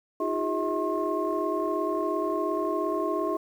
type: tone cluster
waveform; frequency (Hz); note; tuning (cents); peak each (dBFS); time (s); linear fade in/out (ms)
sine; 316.5 / 353.6 / 405 / 642 / 1072; D#4 / F4 / G#4 / E5 / C6; +30 / +22 / -43 / -46 / +42; -31; 0.2-3.37; 5
effects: tanh soft clip ceiling -15 dBFS + 9-bit